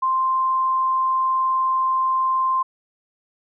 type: tone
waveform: sine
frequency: 1046.5 Hz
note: C6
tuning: in tune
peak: -17 dBFS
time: 0.02-2.63 s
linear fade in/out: 10 ms
effects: none